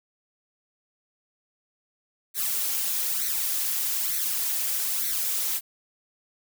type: noise with flanger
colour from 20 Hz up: blue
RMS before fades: -27 dBFS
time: 2.34-5.61 s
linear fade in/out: 50 ms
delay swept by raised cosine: 0.49 to 3.89 ms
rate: 1.1 Hz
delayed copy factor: +0.7
effects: none